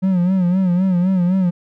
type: tone with vibrato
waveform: triangle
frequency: 182.8 Hz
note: F#3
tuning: 21 cents flat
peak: -11 dBFS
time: 0.02-1.51 s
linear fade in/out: 20 ms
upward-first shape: sine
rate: 3.9 Hz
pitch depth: 86 cents each way
effects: none